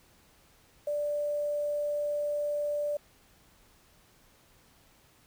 sine tone with quantisation, 587.3 Hz, D5, in tune, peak -28 dBFS, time 0.87-2.97 s, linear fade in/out 5 ms, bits 9, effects pink hiss -62 dBFS RMS until 5.26 s

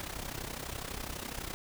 pink noise with amplitude modulation, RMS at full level -37 dBFS, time 0-1.54 s, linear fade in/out 0 ms, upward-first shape sine, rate 32 Hz, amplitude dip 75%, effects none

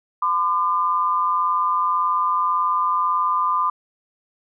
sine tone pair together, 1018.2 / 1200 Hz, C6 / D6, -47 / +37 cents, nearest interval minor third, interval 284 cents, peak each -20 dBFS, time 0.22-3.7 s, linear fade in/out 5 ms, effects none

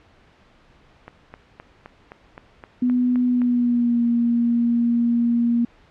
click train, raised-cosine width 0.5 ms, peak -22 dBFS, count 10, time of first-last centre 1.08-3.418 s, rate 3.85 Hz
sine tone with pitch glide, 247.9 to 236 Hz, B3 to A#3, +7 to +22 cents, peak -16 dBFS, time 2.82-5.65 s, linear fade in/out 5 ms, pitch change -85 cents, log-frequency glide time 3.26-4.03 s
effects pink hiss -54 dBFS RMS until 5.9 s + low-pass 3000 Hz 12 dB/octave

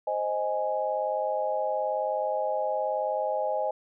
sine chord, Ab major, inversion first, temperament equal, 523.3 / 622.3 / 830.6 Hz, C5 / Eb5 / Ab5, 0 / 0 / 0 cents, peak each -31 / -29 / -30 dBFS, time 0.07-3.71 s, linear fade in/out 5 ms, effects none

